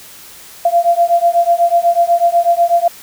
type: beating tone pair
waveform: sine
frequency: 684 / 692.1 Hz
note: F5 / F5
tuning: -36 / -16 cents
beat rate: 8.1 Hz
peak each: -12 dBFS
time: 0.65-2.88 s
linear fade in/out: 5 ms
effects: white hiss -37 dBFS RMS until 3.02 s